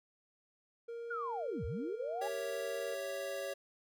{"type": "tone with vibrato", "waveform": "triangle", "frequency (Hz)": 466.2, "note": "A#4", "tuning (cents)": 0, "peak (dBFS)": -39, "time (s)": [0.88, 2.95], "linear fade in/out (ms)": 10, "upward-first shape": "triangle", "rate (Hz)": 0.98, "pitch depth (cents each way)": 8}
{"type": "linear two-way sweep", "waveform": "sine", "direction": "down then up", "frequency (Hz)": [1480, 59.7, 848], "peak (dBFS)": -37, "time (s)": [1.1, 2.28], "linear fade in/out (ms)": 10, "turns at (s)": 1.65}
{"type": "chord", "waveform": "square", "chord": "C# diminished", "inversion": "second", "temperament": "equal", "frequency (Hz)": [392, 554.4, 659.3], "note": ["G4", "C#5", "E5"], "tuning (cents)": [0, 0, 0], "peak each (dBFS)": [-46, -40, -46], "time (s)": [2.21, 3.54], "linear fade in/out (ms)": 10}
{"effects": []}